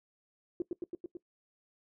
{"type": "tone with echo", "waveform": "sine", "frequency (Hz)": 349.2, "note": "F4", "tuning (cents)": 0, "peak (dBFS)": -29, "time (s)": [0.6, 0.62], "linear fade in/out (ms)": 2, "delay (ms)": 110, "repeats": 5, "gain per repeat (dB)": -2, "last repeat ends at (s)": 1.17, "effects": ["noise-tail reverb RT60 0.1 s tail -19 dB re dry"]}